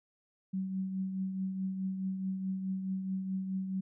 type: tone with tremolo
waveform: sine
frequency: 189.8 Hz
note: F#3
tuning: 44 cents sharp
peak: -30 dBFS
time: 0.53-3.81 s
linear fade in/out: 10 ms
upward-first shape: triangle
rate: 4.7 Hz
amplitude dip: 50%
effects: none